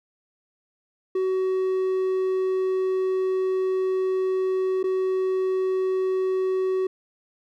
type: tone with dropouts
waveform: triangle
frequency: 375.8 Hz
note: F#4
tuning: 27 cents sharp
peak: -19 dBFS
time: 1.15-6.87 s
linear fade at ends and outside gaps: 5 ms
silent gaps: 4.83-4.839 s
effects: none